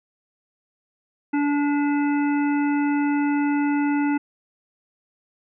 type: harmonic tone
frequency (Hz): 289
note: D4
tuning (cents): -28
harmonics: 1 / 3 / 5 / 7 / 9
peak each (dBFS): -19 / -29 / -33 / -36 / -38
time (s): 1.33-4.18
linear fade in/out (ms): 10
effects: none